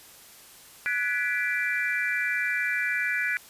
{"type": "chord", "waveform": "sine", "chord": "G# half-diminished seventh", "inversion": "third", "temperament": "equal with one note detuned", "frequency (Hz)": [1480, 1697.1, 1975.5, 2349], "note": ["F#6", "G#6", "B6", "D7"], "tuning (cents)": [0, 37, 0, 0], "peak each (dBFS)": -30, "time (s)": [0.86, 3.37], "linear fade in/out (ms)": 0, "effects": ["white hiss -50 dBFS RMS until 3.49 s", "resampled to 32000 Hz"]}